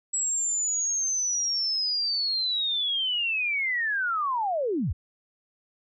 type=linear sweep; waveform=sine; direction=down; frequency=7790 to 51.6 Hz; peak=-24 dBFS; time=0.13-4.93 s; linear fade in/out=10 ms; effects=none